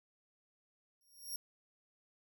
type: tone with exponential growth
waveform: 10% pulse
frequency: 5588 Hz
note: F8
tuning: in tune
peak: -31 dBFS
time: 1.01-1.36 s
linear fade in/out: 2 ms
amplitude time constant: 76 ms
effects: none